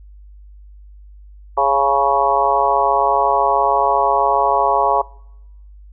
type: harmonic tone with a mistuned harmonic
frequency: 138.59 Hz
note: C#3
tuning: in tune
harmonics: 3 / 4 / 5 / 6 / 7 / 8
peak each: -23 / -21 / -19 / -19 / -18 / -19 dBFS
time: 1.57-5.02 s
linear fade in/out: 10 ms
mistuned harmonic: 6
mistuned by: +26 cents
effects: noise-tail reverb RT60 0.9 s tail -25 dB re dry + added 50 Hz sine -38 dBFS peak until 5.92 s